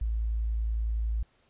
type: tone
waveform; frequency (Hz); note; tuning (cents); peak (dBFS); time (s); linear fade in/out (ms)
sine; 55.4; A1; +13; -26; 0.01-1.23; 5
effects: pink hiss -67 dBFS RMS until 1.49 s + resampled to 8000 Hz